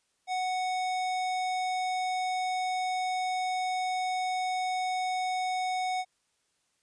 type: tone with hard clipping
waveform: sine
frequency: 740 Hz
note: F#5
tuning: in tune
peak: -30 dBFS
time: 0.27-6.05 s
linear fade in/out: 50 ms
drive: 17 dB
effects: white hiss -74 dBFS RMS until 6.82 s + resampled to 22050 Hz